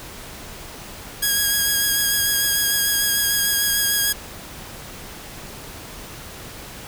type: tone with vibrato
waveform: 5% pulse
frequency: 1646 Hz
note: G#6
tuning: 16 cents flat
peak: -7 dBFS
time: 1.22-4.13 s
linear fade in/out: 10 ms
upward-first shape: triangle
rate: 6.7 Hz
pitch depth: 23 cents each way
effects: pink hiss -37 dBFS RMS until 6.87 s